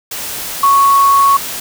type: tone in noise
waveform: sine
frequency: 1108.7 Hz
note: C#6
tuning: in tune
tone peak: -6 dBFS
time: 0.63-1.37 s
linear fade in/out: 5 ms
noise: white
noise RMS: -23 dBFS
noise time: 0.11-1.6 s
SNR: +14 dB
effects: none